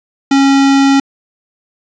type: tone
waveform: square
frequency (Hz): 274.4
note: C#4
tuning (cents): -17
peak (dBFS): -7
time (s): 0.31-1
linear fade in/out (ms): 5
effects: resampled to 16000 Hz + 7-bit